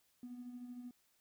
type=tone with tremolo; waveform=triangle; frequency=245.5 Hz; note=B3; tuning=10 cents flat; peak=-40 dBFS; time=0.23-0.91 s; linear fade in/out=2 ms; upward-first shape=sine; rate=13 Hz; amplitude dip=60%; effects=tanh soft clip ceiling -42 dBFS + white hiss -75 dBFS RMS until 1.2 s